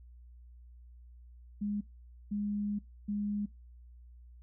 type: tone bursts at uneven times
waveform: sine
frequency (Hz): 205.9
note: G#3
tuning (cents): -15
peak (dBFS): -31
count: 3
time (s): 1.61-1.81 / 2.31-2.79 / 3.08-3.46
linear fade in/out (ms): 10
effects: noise-tail reverb RT60 0.2 s tail -23 dB re dry + added 60 Hz sine -51 dBFS peak until 4.42 s